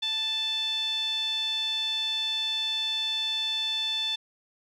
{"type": "tone with band-pass filter", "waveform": "sawtooth", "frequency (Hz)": 880, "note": "A5", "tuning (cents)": 0, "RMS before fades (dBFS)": -29, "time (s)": [0.02, 4.16], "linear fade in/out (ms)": 10, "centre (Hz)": 3600, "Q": 9.7, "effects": []}